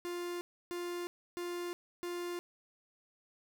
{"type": "tone bursts", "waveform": "45% pulse", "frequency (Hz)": 350.6, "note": "F4", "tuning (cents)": 7, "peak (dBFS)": -37, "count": 4, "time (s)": [0.05, 2.39], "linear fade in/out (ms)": 0, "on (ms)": 360, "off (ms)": 300, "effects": []}